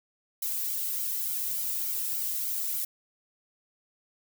violet noise with flanger, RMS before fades -31 dBFS, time 0.42-2.85 s, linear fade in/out 5 ms, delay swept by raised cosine 1.1 to 1.83 ms, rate 3.4 Hz, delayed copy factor -0.6, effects none

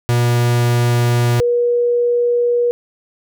45% pulse / sine tone pair in turn, 120.2 / 480.8 Hz, B2 / B4, -46 / -46 cents, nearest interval 2 octaves, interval 2400 cents, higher second, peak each -12 dBFS, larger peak neither, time 0.09-1.4 / 1.4-2.71 s, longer neither, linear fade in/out 0 ms, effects none

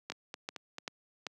two click trains, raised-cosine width 0.2 ms, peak -19 / -23 dBFS, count 4 / 4, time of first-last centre 0.1-1.267 / 0.12-0.784 s, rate 2.57 / 4.52 Hz, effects high-pass 200 Hz 12 dB/octave

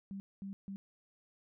sine tone bursts at uneven times, 196 Hz, G3, in tune, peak -40 dBFS, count 3, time 0.11-0.2 / 0.42-0.53 / 0.68-0.76 s, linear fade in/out 0 ms, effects none

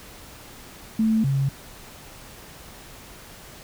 sine tone pair in turn, 220.8 / 136.82 Hz, A3 / C#3, +6 / -22 cents, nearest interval minor sixth, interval 828 cents, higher first, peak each -17 / -19 dBFS, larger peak first, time 0.99-1.24 / 1.24-1.49 s, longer neither, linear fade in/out 5 ms, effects pink hiss -44 dBFS RMS until 3.63 s

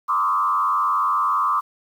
sine tone with frequency modulation, 1148 Hz, D6, 40 cents flat, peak -17 dBFS, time 0.08-1.61 s, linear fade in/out 20 ms, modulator 94.8 Hz, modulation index 1.3, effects 8-bit

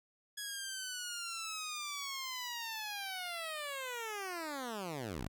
10% pulse linear sweep, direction down, 1677 to 38.53 Hz, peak -31 dBFS, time 0.37-5.28 s, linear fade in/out 10 ms, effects none

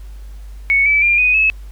sine tone with pitch steps, 2217 / 2304 / 2395 / 2490 / 2588 Hz, C#7 / D7 / D7 / D#7 / E7, 0 / -34 / +33 / +1 / -32 cents, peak -10 dBFS, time 0.7-1.5 s, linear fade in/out 0 ms, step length 160 ms, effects added 50 Hz sine -30 dBFS peak until 1.71 s + pink hiss -51 dBFS RMS until 1.71 s

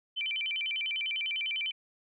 sine tone with vibrato, 2680 Hz, E7, 28 cents sharp, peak -30 dBFS, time 0.16-1.72 s, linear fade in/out 20 ms, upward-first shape square, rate 10 Hz, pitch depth 230 cents each way, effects none

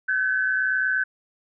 sine tone cluster, 1526 / 1654 / 1715 Hz, G6 / G#6 / A6, -47 / -8 / -45 cents, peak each -21 / -30 / -30 dBFS, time 0.08-1.04 s, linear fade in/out 10 ms, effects none

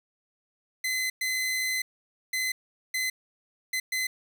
sawtooth tone bursts at uneven times, 2039 Hz, C7, 45 cents flat, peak -23 dBFS, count 6, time 0.84-1.1 / 1.21-1.82 / 2.33-2.52 / 2.94-3.1 / 3.73-3.8 / 3.92-4.07 s, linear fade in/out 5 ms, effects none

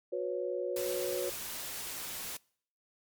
sine chord, F# suspended fourth, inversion none, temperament equal with one note detuned, 364.3 / 493.9 / 554.4 Hz, F#4 / B4 / C#5, -27 / 0 / 0 cents, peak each -36 dBFS, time 0.12-1.3 s, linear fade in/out 10 ms
white noise, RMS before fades -40 dBFS, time 0.76-2.37 s, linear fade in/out 5 ms
effects noise-tail reverb RT60 0.6 s tail -26 dB re dry + MP3 96 kbps

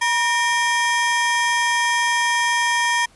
35% pulse ring-modulated tone, 1397 Hz, F6, in tune, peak -12 dBFS, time 0.01-3.06 s, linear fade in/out 10 ms, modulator 439 Hz, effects pink hiss -53 dBFS RMS until 3.15 s + resampled to 24000 Hz

